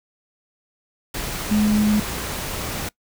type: tone in noise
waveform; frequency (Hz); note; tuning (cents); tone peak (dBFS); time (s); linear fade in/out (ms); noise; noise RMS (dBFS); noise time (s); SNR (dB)
sine; 211.1; G#3; +29; -15; 1.51-2; 5; pink; -28; 1.14-2.89; +10
effects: noise-tail reverb RT60 0.1 s tail -22 dB re dry